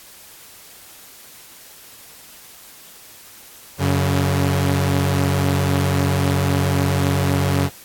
sawtooth tone pair together, 92.3 / 140.35 Hz, F#2 / C#3, -4 / +22 cents, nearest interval perfect fifth, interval 726 cents, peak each -15 dBFS, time 3.78-7.7 s, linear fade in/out 50 ms, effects white hiss -43 dBFS RMS until 7.84 s + AAC 64 kbps

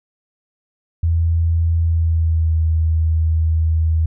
sine tone with pitch glide, 83 to 80.4 Hz, E2 to E2, +12 to -43 cents, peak -13 dBFS, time 1.03-4.06 s, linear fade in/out 5 ms, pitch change -55 cents, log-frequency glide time 1.81-2.54 s, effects none

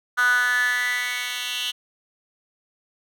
10% pulse tone with high-pass filter sweep, 246.9 Hz, B3, in tune, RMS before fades -23 dBFS, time 0.17-1.72 s, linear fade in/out 20 ms, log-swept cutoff 1400 to 2900 Hz, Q 8.7, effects none

